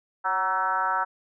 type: tone with frequency modulation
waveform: sine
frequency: 1133 Hz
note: C#6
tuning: 37 cents sharp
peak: -22 dBFS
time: 0.24-1.05 s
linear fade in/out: 20 ms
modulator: 193 Hz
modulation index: 2
effects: none